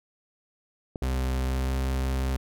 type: clicks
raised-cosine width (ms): 2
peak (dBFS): -20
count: 2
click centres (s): 0.958 / 1.023
type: tone with pitch glide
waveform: 40% pulse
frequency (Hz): 64.6 to 65.58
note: C2 to C2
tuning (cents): -21 to +5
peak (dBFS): -24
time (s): 1.02-2.37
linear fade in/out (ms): 10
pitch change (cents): +26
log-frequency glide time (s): 1.41-1.75
effects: none